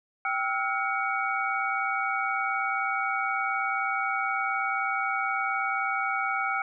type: tone cluster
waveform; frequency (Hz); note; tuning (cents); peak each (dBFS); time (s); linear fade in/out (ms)
sine; 782 / 1305 / 1424 / 2244; G5 / E6 / F6 / C#7; -4 / -18 / +33 / +21; -31; 0.25-6.62; 2
effects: none